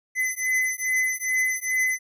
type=beating tone pair; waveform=square; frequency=2027 / 2029.4 Hz; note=B6 / B6; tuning=+45 / +47 cents; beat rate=2.4 Hz; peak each=-26 dBFS; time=0.15-1.99 s; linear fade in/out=50 ms; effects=resampled to 32000 Hz